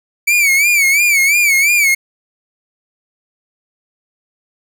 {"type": "tone with vibrato", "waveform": "45% pulse", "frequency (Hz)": 2285, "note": "D7", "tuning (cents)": -48, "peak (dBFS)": -9, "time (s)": [0.27, 1.95], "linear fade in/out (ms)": 10, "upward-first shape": "sine", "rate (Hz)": 2.9, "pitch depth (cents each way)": 110, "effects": []}